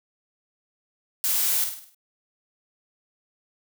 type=noise with echo; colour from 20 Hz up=blue; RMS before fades=-24 dBFS; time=1.24-1.64 s; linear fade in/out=0 ms; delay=51 ms; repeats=6; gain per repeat=-6 dB; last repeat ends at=1.946 s; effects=none